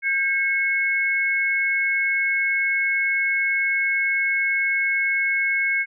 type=tone pair together; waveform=sine; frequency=1600 / 2191 Hz; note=G6 / C#7; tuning=+35 / -21 cents; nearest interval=perfect fourth; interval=544 cents; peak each=-24 / -20 dBFS; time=0.02-5.86 s; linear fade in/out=50 ms; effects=none